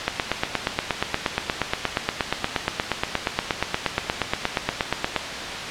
click train, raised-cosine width 0.3 ms, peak -3 dBFS, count 44, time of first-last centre 0.08-5.163 s, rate 8.46 Hz, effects white hiss -28 dBFS RMS until 5.7 s + low-pass 4000 Hz 12 dB/octave

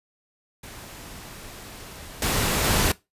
pink noise with level steps, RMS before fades -41 / -23 / -21 dBFS, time 0.63-2.92 s, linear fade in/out 5 ms, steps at 2.22 / 2.64 s, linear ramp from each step 2 ms, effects noise-tail reverb RT60 0.2 s tail -19 dB re dry + resampled to 32000 Hz

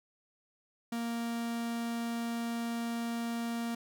45% pulse tone, 233.1 Hz, A#3, in tune, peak -33 dBFS, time 0.92-3.75 s, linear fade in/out 5 ms, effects none

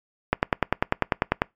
click train, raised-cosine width 0.5 ms, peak -3 dBFS, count 12, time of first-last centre 0.33-1.419 s, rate 10.1 Hz, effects noise-tail reverb RT60 0.2 s tail -25 dB re dry + MP3 96 kbps

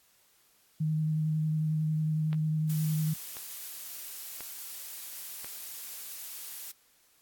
sine tone with vibrato, 155.56 Hz, D#3, in tune, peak -26 dBFS, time 0.8-3.14 s, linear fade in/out 10 ms, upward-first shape triangle, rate 11 Hz, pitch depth 17 cents each way
click train, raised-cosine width 0.3 ms, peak -27 dBFS, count 4, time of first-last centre 2.33-5.445 s, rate 0.963 Hz
blue noise, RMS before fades -41 dBFS, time 2.69-6.72 s, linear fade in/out 10 ms
effects white hiss -65 dBFS RMS until 7.21 s + AAC 64 kbps

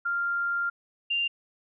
sine tone pair in turn, 1394 / 2788 Hz, F6 / F7, -4 / -4 cents, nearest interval octave, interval 1200 cents, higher second, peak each -25 / -24 dBFS, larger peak second, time 0.05-0.7 / 1.1-1.28 s, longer first, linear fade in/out 10 ms, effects none

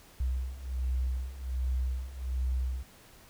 sine beating tone pair, 62.8 / 64.1 Hz, B1 / C2, +30 / -35 cents, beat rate 1.3 Hz, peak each -34 / -31 dBFS, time 0.2-2.83 s, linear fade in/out 5 ms, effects pink hiss -56 dBFS RMS until 3.29 s

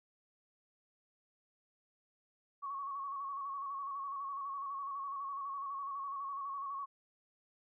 sine tone with vibrato, 1108.7 Hz, C#6, in tune, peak -38 dBFS, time 2.62-6.86 s, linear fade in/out 20 ms, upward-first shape square, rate 12 Hz, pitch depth 37 cents each way, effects none

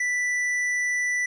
sine tone with hard clipping, 1975.5 Hz, B6, in tune, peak -24 dBFS, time 0-1.26 s, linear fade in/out 5 ms, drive 7 dB, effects none

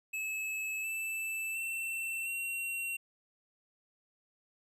square tone with pitch steps, 2595 / 2642 / 2690 / 2738 Hz, E7 / E7 / E7 / F7, -28 / +3 / +34 / -35 cents, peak -35 dBFS, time 0.13-2.97 s, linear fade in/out 10 ms, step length 710 ms, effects none

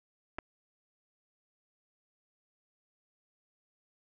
clicks, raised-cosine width 0.5 ms, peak -23 dBFS, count 2, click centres 0.385 / 0.388 s, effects none

